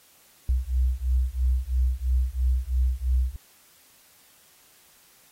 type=beating tone pair; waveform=sine; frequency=61.74 / 64.74 Hz; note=B1 / C2; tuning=0 / -18 cents; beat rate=3 Hz; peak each=-24 dBFS; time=0.49-3.36 s; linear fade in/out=0 ms; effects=white hiss -57 dBFS RMS until 5.31 s + AAC 48 kbps